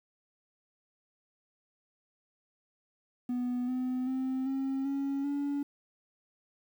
triangle tone with pitch steps, 246.9 / 254 / 261.3 / 268.8 / 276.5 / 284.4 Hz, B3 / B3 / C4 / C4 / C#4 / C#4, 0 / +49 / -2 / +47 / -4 / +45 cents, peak -27 dBFS, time 3.29-5.63 s, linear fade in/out 5 ms, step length 390 ms, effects tanh soft clip ceiling -23 dBFS + 10-bit

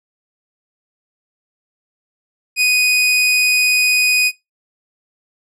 sawtooth tone, 2489 Hz, D#7, in tune, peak -8 dBFS, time 2.56-4.32 s, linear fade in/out 50 ms, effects noise-tail reverb RT60 0.2 s tail -22 dB re dry + low-pass 12000 Hz 12 dB/octave

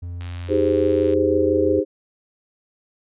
triangle tone, 87.31 Hz, F2, in tune, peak -26 dBFS, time 0.02-1.8 s, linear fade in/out 10 ms
click train, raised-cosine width 0.2 ms, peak -22 dBFS, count 82, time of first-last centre 0.21-1.136 s, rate 87.5 Hz
sine chord, Ab major seventh, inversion second, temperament just, 311.5 / 389.3 / 415.3 / 519.1 Hz, Eb4 / G4 / Ab4 / C5, +2 / -12 / 0 / -14 cents, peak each -21 dBFS, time 0.48-1.85 s, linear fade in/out 50 ms
effects resampled to 8000 Hz

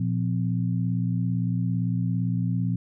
sine tone cluster, 117.5 / 175.2 / 258.2 Hz, A#2 / F3 / C4, +14 / +6 / -23 cents, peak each -25 / -26 / -33 dBFS, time 0-2.76 s, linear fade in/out 5 ms, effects none

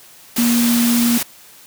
sine tone in noise, 236.8 Hz, A#3, 27 cents sharp, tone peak -13 dBFS, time 0.38-1.18 s, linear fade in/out 5 ms, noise white, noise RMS -21 dBFS, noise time 0.36-1.23 s, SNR +5 dB, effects white hiss -44 dBFS RMS until 1.66 s + high-pass 80 Hz 12 dB/octave

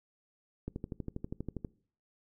click train, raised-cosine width 3 ms, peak -24 dBFS, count 13, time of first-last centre 0.68-1.648 s, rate 12.4 Hz, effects noise-tail reverb RT60 0.5 s tail -22 dB re dry

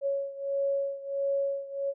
sine beating tone pair, 554.4 / 555.9 Hz, C#5 / C#5, 0 / +5 cents, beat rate 1.5 Hz, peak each -29 / -32 dBFS, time 0.01-1.94 s, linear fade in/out 50 ms, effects none

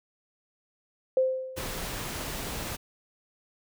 sine tone with exponential decay, 520 Hz, C5, 11 cents flat, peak -18 dBFS, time 1.17-1.86 s, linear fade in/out 2 ms, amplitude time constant 150 ms
pink noise, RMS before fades -35 dBFS, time 1.56-2.77 s, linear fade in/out 20 ms
effects none

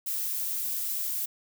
violet noise, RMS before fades -31 dBFS, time 0.06-1.26 s, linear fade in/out 10 ms, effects none

